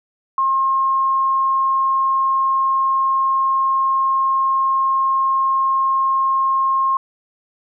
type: tone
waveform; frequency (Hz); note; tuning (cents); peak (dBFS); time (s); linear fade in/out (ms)
sine; 1070; C6; +38; -14; 0.38-6.97; 2
effects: none